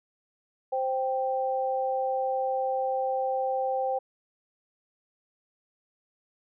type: tone pair together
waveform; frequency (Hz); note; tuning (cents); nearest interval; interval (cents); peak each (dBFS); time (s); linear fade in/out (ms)
sine; 523.3 / 784.1; C5 / G5; 0 / 0; perfect fifth; 700; -28; 0.72-3.99; 10
effects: none